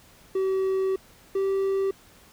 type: tone pair in turn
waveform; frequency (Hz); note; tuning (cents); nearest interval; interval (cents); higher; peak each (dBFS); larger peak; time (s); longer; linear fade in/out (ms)
triangle; 381.8 / 388.7; G4 / G4; -46 / -15; unison; 31; second; -20; neither; 0.35-0.96 / 1.35-1.91; first; 5
effects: pink hiss -54 dBFS RMS until 2.32 s